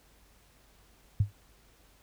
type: tone with exponential decay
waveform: sine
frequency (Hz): 101.3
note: G#2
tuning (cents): -43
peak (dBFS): -18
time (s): 1.2-1.32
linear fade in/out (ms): 5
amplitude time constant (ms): 24
effects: added 50 Hz sine -63 dBFS peak until 2.02 s + pink hiss -63 dBFS RMS until 2.02 s